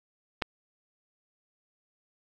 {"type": "clicks", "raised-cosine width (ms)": 0.3, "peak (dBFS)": [-30, -11], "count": 2, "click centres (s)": [0.418, 0.422], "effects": []}